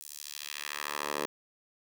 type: tone with high-pass filter sweep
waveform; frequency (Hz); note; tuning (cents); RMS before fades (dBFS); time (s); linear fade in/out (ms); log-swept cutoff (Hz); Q
10% pulse; 73.42; D2; 0; -38; 0.01-1.26; 0; 8600 to 480; 1
effects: none